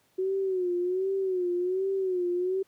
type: tone with vibrato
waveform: sine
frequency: 370 Hz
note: F#4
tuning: in tune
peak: -25 dBFS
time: 0.18-2.63 s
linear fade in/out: 10 ms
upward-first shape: sine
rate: 1.3 Hz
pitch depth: 86 cents each way
effects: pink hiss -67 dBFS RMS until 2.67 s + high-pass 100 Hz 12 dB/octave